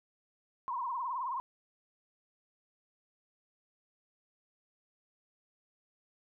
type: tone with vibrato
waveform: sine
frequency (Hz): 1007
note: B5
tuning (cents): +33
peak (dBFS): -33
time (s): 0.68-1.4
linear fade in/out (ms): 0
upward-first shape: triangle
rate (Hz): 19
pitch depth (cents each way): 160
effects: none